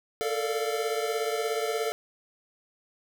square chord, Bb major seventh, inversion third, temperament equal with one note detuned, 440 / 456.8 / 587.3 / 698.5 Hz, A4 / Bb4 / D5 / F5, 0 / -35 / 0 / 0 cents, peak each -31 / -34 / -36 / -35 dBFS, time 0.21-1.92 s, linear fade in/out 0 ms, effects none

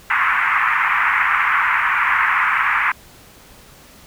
pink band-pass noise, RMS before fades -17 dBFS, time 0.1-2.92 s, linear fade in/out 5 ms, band 990 to 2300 Hz, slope 48 dB/octave, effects pink hiss -45 dBFS RMS until 4.06 s

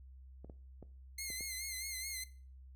clicks, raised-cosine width 2 ms, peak -37 dBFS, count 5, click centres 0.446 / 0.498 / 0.827 / 1.303 / 1.408 s
10% pulse tone with vibrato, 2100 Hz, C7, 6 cents sharp, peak -31 dBFS, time 1.18-2.24 s, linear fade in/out 5 ms, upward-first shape sine, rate 4.7 Hz, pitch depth 59 cents each way
effects noise-tail reverb RT60 0.4 s tail -17 dB re dry + added 65 Hz sine -52 dBFS peak until 2.75 s

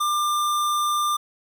square tone, 1194 Hz, D6, 28 cents sharp, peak -21 dBFS, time 0-1.17 s, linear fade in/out 10 ms, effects none

